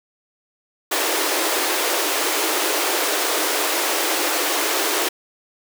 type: high-pass noise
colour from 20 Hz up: pink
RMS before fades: -21 dBFS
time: 0.91-5.09 s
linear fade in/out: 10 ms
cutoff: 300 Hz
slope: 96 dB/octave
effects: none